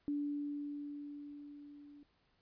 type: tone with level ramp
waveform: sine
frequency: 290 Hz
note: D4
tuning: 22 cents flat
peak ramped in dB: -33 to -54 dBFS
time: 0.08-2.03 s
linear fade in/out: 0 ms
effects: pink hiss -75 dBFS RMS until 2.41 s + resampled to 11025 Hz